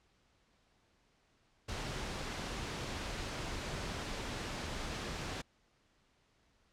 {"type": "noise", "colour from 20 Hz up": "pink", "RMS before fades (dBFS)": -40, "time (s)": [1.68, 5.42], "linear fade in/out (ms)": 10, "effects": ["pink hiss -72 dBFS RMS until 6.72 s", "low-pass 6000 Hz 12 dB/octave"]}